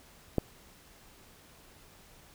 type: click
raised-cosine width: 2 ms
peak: -12 dBFS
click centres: 0.383 s
effects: pink hiss -57 dBFS RMS until 2.34 s